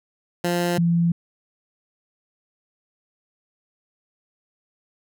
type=tone pair in turn; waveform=15% pulse / sine; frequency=174.61 / 169.84 Hz; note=F3 / F3; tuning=0 / -48 cents; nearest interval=unison; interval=48 cents; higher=first; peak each=-14 / -16 dBFS; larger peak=first; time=0.44-0.78 / 0.78-1.12 s; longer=neither; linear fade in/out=5 ms; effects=none